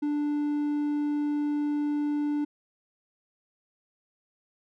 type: tone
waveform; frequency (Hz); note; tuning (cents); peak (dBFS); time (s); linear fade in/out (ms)
triangle; 294.1; D4; +3; -23; 0.02-2.45; 10
effects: none